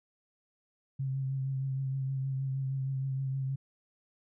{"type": "tone with vibrato", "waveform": "sine", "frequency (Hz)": 134.1, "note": "C3", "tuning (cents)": 43, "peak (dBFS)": -30, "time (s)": [0.99, 3.56], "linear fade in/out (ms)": 10, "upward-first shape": "triangle", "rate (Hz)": 6.4, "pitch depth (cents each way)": 30, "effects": []}